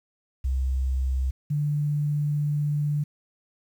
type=tone pair in turn; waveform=sine; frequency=65.41 / 147.35 Hz; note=C2 / D3; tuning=0 / +6 cents; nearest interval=octave + major second; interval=1406 cents; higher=second; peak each=-22 dBFS; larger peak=neither; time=0.44-1.31 / 1.5-3.04 s; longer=second; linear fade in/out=10 ms; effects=9-bit